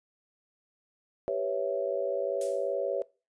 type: chord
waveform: sine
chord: C# half-diminished seventh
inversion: second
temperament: equal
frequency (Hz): 392 / 493.9 / 554.4 / 659.3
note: G4 / B4 / C#5 / E5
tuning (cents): 0 / 0 / 0 / 0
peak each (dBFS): -35 / -34 / -30 / -35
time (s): 1.28-3.02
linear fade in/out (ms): 0
type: noise with exponential decay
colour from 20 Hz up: violet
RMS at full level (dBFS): -34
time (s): 2.41-2.74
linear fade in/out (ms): 2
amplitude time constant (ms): 71
effects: noise-tail reverb RT60 0.3 s tail -21 dB re dry + resampled to 22050 Hz